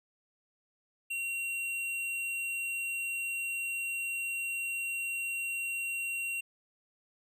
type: tone with hard clipping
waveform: sine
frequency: 2746 Hz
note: F7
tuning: 30 cents flat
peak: -34 dBFS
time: 1.1-6.41 s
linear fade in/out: 10 ms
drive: 11 dB
effects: none